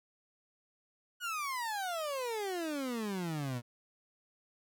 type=exponential sweep; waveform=30% pulse; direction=down; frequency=1480 to 116.54 Hz; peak=-32 dBFS; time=1.2-3.62 s; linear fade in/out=50 ms; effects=none